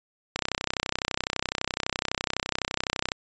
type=click train; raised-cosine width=0.2 ms; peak=-8 dBFS; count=89; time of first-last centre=0.36-3.119 s; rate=31.9 Hz; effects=resampled to 16000 Hz